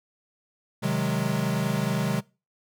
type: chord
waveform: square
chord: Ab dominant seventh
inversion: first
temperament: equal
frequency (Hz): 130.81 / 155.56 / 185 / 207.7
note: C3 / Eb3 / Gb3 / Ab3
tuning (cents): 0 / 0 / 0 / 0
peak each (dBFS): -30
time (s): 0.82-2.21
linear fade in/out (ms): 20
effects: noise-tail reverb RT60 0.3 s tail -23 dB re dry